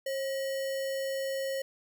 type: tone with sample-and-hold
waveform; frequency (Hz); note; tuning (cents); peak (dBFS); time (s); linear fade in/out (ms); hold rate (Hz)
sine; 540; C#5; -45; -30; 0.06-1.62; 5; 2450
effects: none